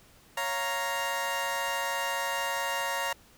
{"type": "chord", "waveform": "20% pulse", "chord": "Bb minor", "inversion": "first", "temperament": "equal", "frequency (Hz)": [554.4, 698.5, 932.3], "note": ["Db5", "F5", "Bb5"], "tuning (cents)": [0, 0, 0], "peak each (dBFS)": [-30, -32, -26], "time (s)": [0.37, 3.13], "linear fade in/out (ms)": 5, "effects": ["pink hiss -58 dBFS RMS until 3.37 s"]}